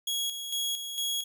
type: tone with tremolo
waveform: sawtooth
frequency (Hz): 3322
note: G#7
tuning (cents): 0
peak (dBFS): -25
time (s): 0.07-1.24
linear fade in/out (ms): 5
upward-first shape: square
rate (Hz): 2.2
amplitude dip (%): 55
effects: none